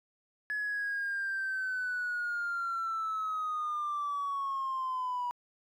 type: linear sweep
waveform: triangle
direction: down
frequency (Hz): 1703 to 969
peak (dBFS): -28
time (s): 0.5-5.31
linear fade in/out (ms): 0
effects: tanh soft clip ceiling -28 dBFS